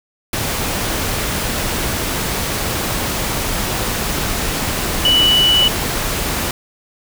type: tone in noise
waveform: sine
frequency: 2960 Hz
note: F#7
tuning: in tune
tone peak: -10 dBFS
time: 5.05-5.68 s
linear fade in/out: 2 ms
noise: pink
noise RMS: -20 dBFS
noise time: 0.33-6.51 s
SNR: +7 dB
effects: none